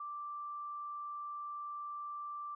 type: tone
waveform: sine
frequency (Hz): 1174.7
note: D6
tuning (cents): 0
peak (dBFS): -40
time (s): 0-2.55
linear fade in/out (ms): 5
effects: none